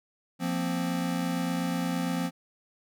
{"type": "chord", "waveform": "square", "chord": "F suspended fourth", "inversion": "none", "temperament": "equal", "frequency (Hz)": [174.61, 233.1, 261.6], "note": ["F3", "Bb3", "C4"], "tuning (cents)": [0, 0, 0], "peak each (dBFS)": [-31, -36, -32], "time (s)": [0.39, 2.31], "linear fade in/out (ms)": 50, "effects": []}